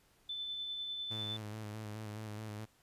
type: tone with tremolo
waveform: sine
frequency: 3520 Hz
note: A7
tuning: in tune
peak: -37 dBFS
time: 0.29-1.37 s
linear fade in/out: 5 ms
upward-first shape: sine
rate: 10 Hz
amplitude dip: 25%
type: tone with vibrato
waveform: sawtooth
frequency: 107.2 Hz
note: A2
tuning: 45 cents flat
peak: -38 dBFS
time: 1.1-2.66 s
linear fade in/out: 20 ms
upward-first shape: square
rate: 4.7 Hz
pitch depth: 33 cents each way
effects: pink hiss -69 dBFS RMS until 2.82 s + resampled to 32000 Hz